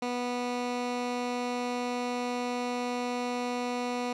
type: tone with low-pass filter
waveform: 15% pulse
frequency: 245.3 Hz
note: B3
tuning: 12 cents flat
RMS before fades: -32 dBFS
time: 0.02-4.13 s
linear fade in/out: 5 ms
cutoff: 6400 Hz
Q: 0.7
effects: none